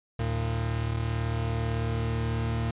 40% pulse tone pair together, 76.22 / 114.2 Hz, D#2 / A#2, -35 / -35 cents, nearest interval perfect fifth, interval 700 cents, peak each -31 / -27 dBFS, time 0.19-2.71 s, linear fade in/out 5 ms, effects resampled to 8000 Hz

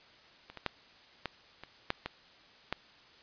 clicks, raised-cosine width 0.3 ms, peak -30 / -27 / -14 / -18 / -28 / -13 / -19 / -15 dBFS, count 8, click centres 0.5 / 0.573 / 0.663 / 1.257 / 1.636 / 1.904 / 2.06 / 2.726 s, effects white hiss -58 dBFS RMS until 3.22 s + resampled to 11025 Hz

